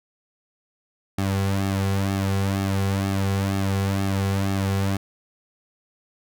sawtooth tone with flanger, 97.6 Hz, G2, 7 cents flat, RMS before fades -23 dBFS, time 1.18-4.97 s, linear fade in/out 5 ms, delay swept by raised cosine 2 to 3.3 ms, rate 2.1 Hz, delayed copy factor -0.8, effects none

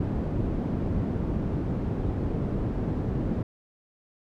white low-pass noise, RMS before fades -28 dBFS, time 0-3.43 s, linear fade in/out 5 ms, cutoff 230 Hz, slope 12 dB/octave, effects none

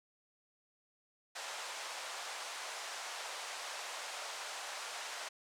pink band-pass noise, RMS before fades -44 dBFS, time 1.35-5.29 s, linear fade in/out 10 ms, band 620 to 8600 Hz, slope 24 dB/octave, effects none

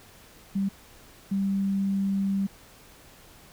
sine tone bursts at uneven times, 196 Hz, G3, in tune, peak -23 dBFS, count 2, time 0.55-0.69 / 1.31-2.47 s, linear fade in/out 10 ms, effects pink hiss -52 dBFS RMS until 3.52 s

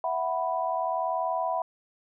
sine chord, E suspended second, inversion none, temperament equal, 659.3 / 740 / 987.8 Hz, E5 / F#5 / B5, 0 / 0 / 0 cents, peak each -30 dBFS, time 0.04-1.62 s, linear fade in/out 2 ms, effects none

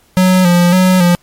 square tone with vibrato, 180 Hz, F#3, 47 cents flat, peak -7 dBFS, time 0.17-1.15 s, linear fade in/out 0 ms, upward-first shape square, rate 1.8 Hz, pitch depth 46 cents each way, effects pink hiss -51 dBFS RMS until 1.22 s + MP3 64 kbps

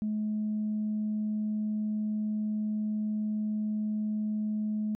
sine tone, 213.2 Hz, G#3, 46 cents sharp, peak -27 dBFS, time 0.02-4.95 s, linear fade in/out 0 ms, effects tanh soft clip ceiling -24 dBFS

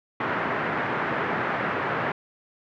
white band-pass noise, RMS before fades -27 dBFS, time 0.2-2.12 s, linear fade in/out 5 ms, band 110 to 1800 Hz, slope 24 dB/octave, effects none

